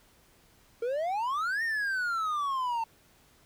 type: exponential two-way sweep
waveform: triangle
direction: up then down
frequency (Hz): 454.1 to 1864.7 to 893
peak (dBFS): -26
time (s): 0.82-2.84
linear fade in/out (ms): 5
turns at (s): 1.63
effects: pink hiss -62 dBFS RMS until 3.45 s